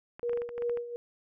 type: clicks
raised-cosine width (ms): 0.5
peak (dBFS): -29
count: 10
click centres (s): 0.195 / 0.295 / 0.332 / 0.374 / 0.419 / 0.491 / 0.58 / 0.622 / 0.696 / 0.773
type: tone with tremolo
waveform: sine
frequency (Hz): 477.5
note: A#4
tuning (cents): +42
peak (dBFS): -27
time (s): 0.23-0.96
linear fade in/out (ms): 0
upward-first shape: sine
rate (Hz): 2.7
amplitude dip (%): 75
effects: none